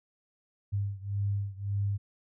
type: beating tone pair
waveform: sine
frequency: 99.8 / 101.6 Hz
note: G2 / G#2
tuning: +32 / -38 cents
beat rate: 1.8 Hz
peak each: -31 / -33 dBFS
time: 0.72-1.98 s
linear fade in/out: 20 ms
effects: none